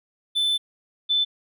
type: tone pair in turn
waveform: triangle / sine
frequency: 3520 / 3520 Hz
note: A7 / A7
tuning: 0 / 0 cents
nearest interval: unison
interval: 0 cents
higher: neither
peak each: -18 dBFS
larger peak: neither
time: 0.35-0.58 / 1.09-1.25 s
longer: first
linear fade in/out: 20 ms
effects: none